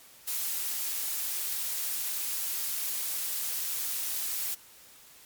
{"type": "noise", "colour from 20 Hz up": "blue", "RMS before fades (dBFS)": -32, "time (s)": [0.27, 4.55], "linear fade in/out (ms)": 10, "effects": ["white hiss -54 dBFS RMS until 5.25 s", "MP3 96 kbps"]}